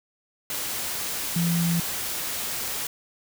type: tone in noise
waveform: sine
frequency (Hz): 169.9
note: F3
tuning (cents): -47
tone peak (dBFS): -21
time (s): 1.36-1.8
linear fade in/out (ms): 2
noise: white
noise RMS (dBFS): -30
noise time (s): 0.5-2.87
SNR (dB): +6
effects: none